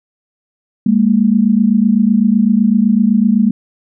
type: tone pair together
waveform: sine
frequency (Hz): 202.1 / 230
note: G#3 / A#3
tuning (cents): -47 / -23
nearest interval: major second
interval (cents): 224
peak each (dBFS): -11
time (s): 0.86-3.51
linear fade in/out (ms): 5
effects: none

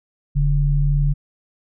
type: tone pair together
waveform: sine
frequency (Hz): 40.27 / 143.5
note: E1 / D3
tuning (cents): -40 / -40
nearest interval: octave + minor seventh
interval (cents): 2200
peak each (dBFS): -17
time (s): 0.35-1.14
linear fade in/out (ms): 20
effects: none

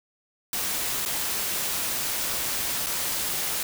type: noise with dropouts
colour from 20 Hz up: white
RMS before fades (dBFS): -28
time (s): 0.53-3.63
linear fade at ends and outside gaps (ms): 2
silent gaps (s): 1.052-1.059 / 2.862-2.867
effects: none

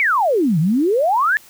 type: exponential two-way sweep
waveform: sine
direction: down then up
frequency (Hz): 2349 to 147.5 to 1794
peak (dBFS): -13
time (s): 0-1.37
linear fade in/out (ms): 0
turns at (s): 0.59
effects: white hiss -46 dBFS RMS until 1.49 s

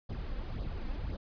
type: noise with flanger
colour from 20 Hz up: brown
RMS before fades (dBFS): -37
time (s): 0.09-1.17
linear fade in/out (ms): 10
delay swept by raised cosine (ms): 0.21 to 3.91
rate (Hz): 1.9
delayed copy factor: +0.6
effects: resampled to 11025 Hz

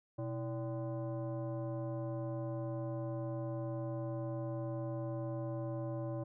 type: tone with frequency modulation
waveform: sine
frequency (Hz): 124.5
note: B2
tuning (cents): +14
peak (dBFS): -36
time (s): 0.18-6.24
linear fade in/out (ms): 10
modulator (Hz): 451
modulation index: 1.1
effects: none

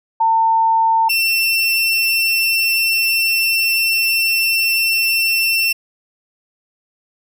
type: tone pair in turn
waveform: sine / 30% pulse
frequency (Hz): 900 / 2697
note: A5 / E7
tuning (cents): +39 / +39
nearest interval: octave + perfect fifth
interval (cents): 1900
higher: second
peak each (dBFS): -11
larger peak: neither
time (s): 0.2-1.09 / 1.09-5.73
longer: second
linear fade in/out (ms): 10
effects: none

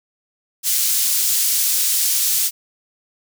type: high-pass noise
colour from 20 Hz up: pink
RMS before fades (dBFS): -18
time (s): 0.63-2.51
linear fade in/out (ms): 50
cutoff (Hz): 6100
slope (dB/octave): 12
effects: none

